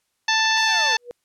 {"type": "harmonic tone", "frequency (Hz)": 883, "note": "A5", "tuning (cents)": 6, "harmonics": [1, 2, 3, 4, 5, 6, 7], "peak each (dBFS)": [-23, -21, -26, -25, -26, -30, -29], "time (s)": [0.28, 0.97], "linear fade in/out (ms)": 5}
{"type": "linear sweep", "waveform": "sawtooth", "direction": "down", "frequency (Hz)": [987.8, 428.5], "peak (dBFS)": -27, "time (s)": [0.56, 0.97], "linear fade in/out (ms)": 20}
{"type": "tone with exponential growth", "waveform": "sine", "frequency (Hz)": 483.7, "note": "B4", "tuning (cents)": -36, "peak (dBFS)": -27, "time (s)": [0.98, 1.11], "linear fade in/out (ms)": 0, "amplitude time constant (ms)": 27}
{"effects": ["white hiss -72 dBFS RMS until 1.24 s", "low-pass 11000 Hz 12 dB/octave"]}